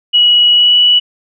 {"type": "tone with pitch glide", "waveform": "sine", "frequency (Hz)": [2919, 2946], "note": ["F#7", "F#7"], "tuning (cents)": [-24, -8], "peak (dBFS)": -5, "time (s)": [0.13, 1], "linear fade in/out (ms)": 20, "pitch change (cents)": 16, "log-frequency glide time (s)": [0.48, 0.76], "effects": []}